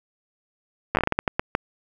slowing click train, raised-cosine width 0.5 ms, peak -5 dBFS, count 12, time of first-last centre 0.95-1.551 s, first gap 9 ms, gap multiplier 1.33, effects 7-bit

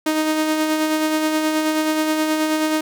sawtooth tone with tremolo, 311.1 Hz, D#4, in tune, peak -12 dBFS, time 0.06-2.81 s, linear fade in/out 5 ms, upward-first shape sine, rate 9.4 Hz, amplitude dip 35%, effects none

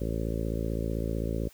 harmonic tone, 55.7 Hz, A1, 22 cents sharp, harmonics 1 / 2 / 3 / 4 / 5 / 6 / 7 / 8 / 9 / 10, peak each -32 / -35 / -37 / -38 / -39 / -40 / -40 / -41 / -42 / -42 dBFS, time 0-1.49 s, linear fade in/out 10 ms, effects white hiss -57 dBFS RMS until 1.53 s

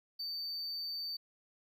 triangle tone, 4582 Hz, D8, 44 cents flat, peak -36 dBFS, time 0.19-1.17 s, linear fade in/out 10 ms, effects none

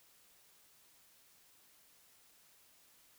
silence, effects white hiss -66 dBFS RMS until 3.18 s

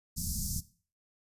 pink band-stop noise, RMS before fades -34 dBFS, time 0.16-0.61 s, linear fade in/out 20 ms, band 210 to 5100 Hz, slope 48 dB/octave, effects noise-tail reverb RT60 0.4 s tail -17 dB re dry + resampled to 32000 Hz

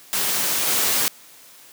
white noise with level steps, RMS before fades -22 / -20 dBFS, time 0.13-1.08 s, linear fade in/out 0 ms, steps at 0.67 s, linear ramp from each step 5 ms, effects white hiss -47 dBFS RMS until 1.72 s + high-pass 150 Hz 12 dB/octave

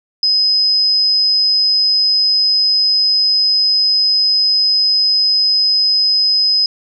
sine tone, 5050 Hz, D#8, 25 cents sharp, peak -10 dBFS, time 0.23-6.66 s, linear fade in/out 2 ms, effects none

